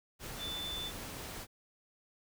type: tone in noise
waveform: sine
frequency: 3520 Hz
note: A7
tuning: in tune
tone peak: -38 dBFS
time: 0.38-0.92 s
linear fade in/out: 50 ms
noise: pink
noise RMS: -44 dBFS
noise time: 0.19-1.47 s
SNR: +3 dB
effects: none